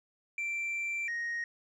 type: tone pair in turn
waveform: sine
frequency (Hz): 2349 / 1870.9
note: D7 / A#6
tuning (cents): 0 / +6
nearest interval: major third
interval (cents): 394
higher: first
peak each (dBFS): -29 / -30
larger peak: first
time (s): 0.38-1.08 / 1.08-1.44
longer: first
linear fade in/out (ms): 2
effects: tanh soft clip ceiling -31 dBFS